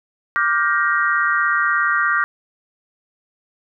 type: chord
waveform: sine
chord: G minor seventh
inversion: second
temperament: just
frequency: 1176 / 1411.2 / 1568 / 1881.6 Hz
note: D6 / F6 / G6 / Bb6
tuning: +2 / +18 / 0 / +16 cents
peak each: -20 / -20 / -21 / -22 dBFS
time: 0.36-2.24 s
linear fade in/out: 0 ms
effects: none